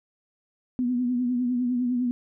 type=tone with vibrato; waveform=sine; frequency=246.9 Hz; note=B3; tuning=in tune; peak=-22 dBFS; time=0.79-2.11 s; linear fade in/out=0 ms; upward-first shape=triangle; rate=9.9 Hz; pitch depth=60 cents each way; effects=none

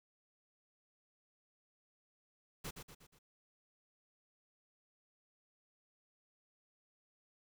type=noise with echo; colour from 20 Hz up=pink; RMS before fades=-44 dBFS; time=2.64-2.71 s; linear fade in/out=10 ms; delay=120 ms; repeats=4; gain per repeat=-6 dB; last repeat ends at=3.19 s; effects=none

